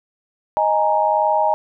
sine chord, D# suspended fourth, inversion none, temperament equal, 622.3 / 830.6 / 932.3 Hz, D#5 / G#5 / A#5, 0 / 0 / 0 cents, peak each -19 / -18 / -19 dBFS, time 0.57-1.54 s, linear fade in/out 0 ms, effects none

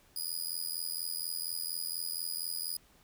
15% pulse tone with amplitude modulation, 4931 Hz, D#8, 16 cents flat, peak -24 dBFS, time 0.16-2.77 s, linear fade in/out 5 ms, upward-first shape sine, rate 84.2 Hz, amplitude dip 95%, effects pink hiss -64 dBFS RMS until 3.03 s

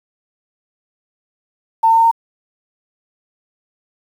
sine tone with pitch steps, 900 / 905.7 / 911.5 / 917.3 Hz, A5 / A5 / A#5 / A#5, +39 / +50 / -39 / -28 cents, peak -8 dBFS, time 1.83-2.114 s, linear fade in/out 10 ms, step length 71 ms, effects 7-bit

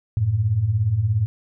sine beating tone pair, 92.9 / 109.9 Hz, F#2 / A2, +7 / -2 cents, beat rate 17 Hz, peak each -24 / -18 dBFS, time 0.17-1.26 s, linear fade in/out 0 ms, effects none

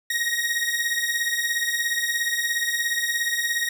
sawtooth beating tone pair, 1873 / 1890 Hz, A#6 / A#6, +8 / +23 cents, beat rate 17 Hz, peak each -22 dBFS, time 0.1-3.69 s, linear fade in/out 5 ms, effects none

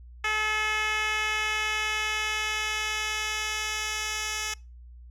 10% pulse tone with band-pass filter sweep, 429.6 Hz, A4, 41 cents flat, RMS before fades -29 dBFS, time 0.24-4.54 s, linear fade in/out 5 ms, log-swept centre 2200 to 5000 Hz, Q 1.1, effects noise-tail reverb RT60 0.3 s tail -26 dB re dry + added 60 Hz sine -44 dBFS peak until 5.1 s

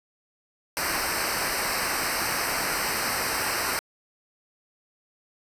pink noise with comb filter, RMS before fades -27 dBFS, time 0.77-3.79 s, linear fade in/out 0 ms, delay 0.29 ms, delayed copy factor -0.85, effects resampled to 32000 Hz

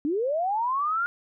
sine linear sweep, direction up, 276.1 to 1432 Hz, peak -23 dBFS, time 0.05-1.06 s, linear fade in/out 0 ms, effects none

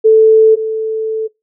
sine tone pair in turn, 440.1 / 440.1 Hz, A4 / A4, 0 / 0 cents, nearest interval unison, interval 0 cents, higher neither, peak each -3 / -14 dBFS, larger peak first, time 0.04-0.56 / 0.56-1.28 s, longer second, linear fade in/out 20 ms, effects noise-tail reverb RT60 0.2 s tail -22 dB re dry

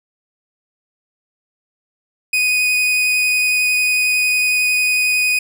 40% pulse tone with vibrato, 2489 Hz, D#7, in tune, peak -13 dBFS, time 2.33-5.39 s, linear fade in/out 5 ms, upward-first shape sine, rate 11 Hz, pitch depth 8 cents each way, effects none

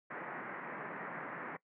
white band-pass noise, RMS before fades -44 dBFS, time 0.1-1.57 s, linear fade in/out 10 ms, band 140 to 2000 Hz, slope 48 dB/octave, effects noise-tail reverb RT60 0.1 s tail -20 dB re dry

